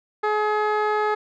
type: tone with low-pass filter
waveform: 15% pulse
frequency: 423.7 Hz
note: G#4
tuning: 35 cents sharp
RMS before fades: -22 dBFS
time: 0.23-1.15 s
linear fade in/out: 10 ms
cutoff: 1900 Hz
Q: 0.69
effects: none